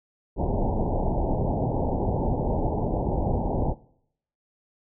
pink low-pass noise, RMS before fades -25 dBFS, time 0.36-3.75 s, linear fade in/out 50 ms, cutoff 910 Hz, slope 96 dB/octave, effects noise-tail reverb RT60 0.7 s tail -21 dB re dry

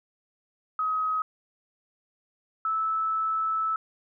sine tone pair in turn, 1268 / 1308.9 Hz, D#6 / E6, +32 / -13 cents, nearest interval minor second, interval 55 cents, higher second, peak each -24 dBFS, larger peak neither, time 0.79-1.22 / 2.65-3.76 s, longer second, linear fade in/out 2 ms, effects none

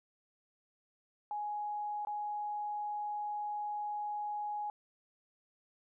sine tone with dropouts, 834 Hz, G#5, 7 cents sharp, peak -35 dBFS, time 1.31-4.7 s, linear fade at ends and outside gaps 1 ms, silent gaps 2.05-2.071 s, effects none

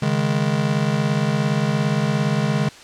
square chord, C# suspended second, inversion none, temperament just, 138.59 / 155.92 / 207.9 Hz, C#3 / D#3 / G#3, 0 / +4 / +2 cents, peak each -23 dBFS, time 0.02-2.69 s, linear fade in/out 5 ms, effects white hiss -42 dBFS RMS until 2.83 s + low-pass 6000 Hz 12 dB/octave

